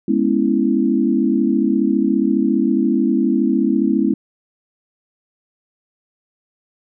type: chord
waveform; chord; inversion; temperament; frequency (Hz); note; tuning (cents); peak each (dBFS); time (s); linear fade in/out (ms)
sine; C# minor seventh; second; equal with one note detuned; 207.7 / 242.7 / 277.2 / 329.6; G#3 / B3 / C#4 / E4; 0 / -30 / 0 / 0; -19; 0.08-4.14; 5
effects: none